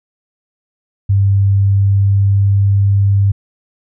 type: tone with pitch glide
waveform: sine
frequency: 98.8 to 99.49 Hz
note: G2 to G2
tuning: +14 to +26 cents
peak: -8 dBFS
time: 1.09-3.32 s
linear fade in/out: 10 ms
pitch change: +12 cents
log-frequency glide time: 1.56-2.63 s
effects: none